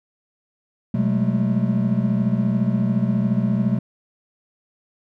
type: tone cluster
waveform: triangle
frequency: 126.3 / 187.2 / 204.4 / 218.7 Hz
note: B2 / F#3 / G#3 / A3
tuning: +39 / +20 / -27 / -10 cents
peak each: -21 dBFS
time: 0.94-3.79 s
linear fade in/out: 5 ms
effects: none